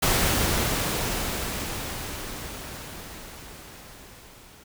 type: noise with level ramp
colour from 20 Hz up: pink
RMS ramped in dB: -21 to -50 dBFS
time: 0.02-4.64 s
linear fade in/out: 10 ms
effects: none